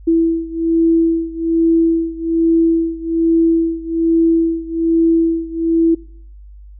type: beating tone pair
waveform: sine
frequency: 329.6 / 330.8 Hz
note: E4 / E4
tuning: 0 / +6 cents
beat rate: 1.2 Hz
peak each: -14 / -16 dBFS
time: 0.07-5.95 s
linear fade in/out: 10 ms
effects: noise-tail reverb RT60 0.6 s tail -22 dB re dry + added 50 Hz sine -35 dBFS peak until 6.79 s